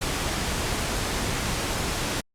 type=noise; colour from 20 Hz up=pink; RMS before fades=-27 dBFS; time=0.01-2.21 s; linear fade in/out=10 ms; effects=low-pass 10000 Hz 12 dB/octave + Opus 48 kbps